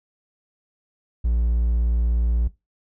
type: tone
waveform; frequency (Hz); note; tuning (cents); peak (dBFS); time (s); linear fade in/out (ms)
triangle; 58.27; A#1; 0; -16; 1.24-2.48; 10
effects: noise-tail reverb RT60 0.2 s tail -17 dB re dry

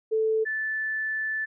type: tone pair in turn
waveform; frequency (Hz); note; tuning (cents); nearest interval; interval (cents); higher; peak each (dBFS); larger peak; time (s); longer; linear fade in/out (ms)
sine; 439.8 / 1751.6; A4 / A6; -1 / -8; 2 octaves; 2393; second; -21 / -26; first; 0.11-0.45 / 0.45-1.46; second; 20
effects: none

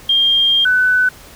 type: tone pair in turn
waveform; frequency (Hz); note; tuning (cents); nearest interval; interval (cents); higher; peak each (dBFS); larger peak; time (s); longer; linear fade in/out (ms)
sine; 3206 / 1500.8; G7 / F#6; +38 / +24; octave + minor second; 1314; first; -10; neither; 0.09-0.65 / 0.65-1.09; first; 5
effects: pink hiss -40 dBFS RMS until 1.35 s

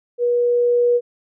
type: tone with level ramp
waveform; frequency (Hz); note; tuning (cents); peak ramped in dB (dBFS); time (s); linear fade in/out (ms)
sine; 482.8; B4; -39; -15 to -12; 0.18-1.01; 50
effects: none

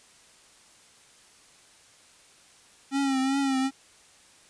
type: tone with vibrato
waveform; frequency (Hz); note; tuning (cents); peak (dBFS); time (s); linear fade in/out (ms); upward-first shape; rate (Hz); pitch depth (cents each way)
square; 270; C#4; -45; -24; 2.91-3.71; 50; triangle; 2.6; 60
effects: white hiss -56 dBFS RMS until 4.49 s + resampled to 22050 Hz

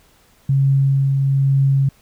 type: tone with tremolo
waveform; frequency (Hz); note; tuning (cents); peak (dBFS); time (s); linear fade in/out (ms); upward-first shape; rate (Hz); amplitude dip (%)
sine; 136.8; C#3; -23; -11; 0.49-1.89; 5; triangle; 1.1; 30
effects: pink hiss -54 dBFS RMS until 2.01 s

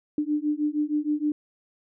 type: beating tone pair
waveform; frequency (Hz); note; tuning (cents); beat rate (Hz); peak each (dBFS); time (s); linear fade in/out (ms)
sine; 295.6 / 302; D4 / D4; +11 / +48; 6.4; -26; 0.18-1.32; 2
effects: none

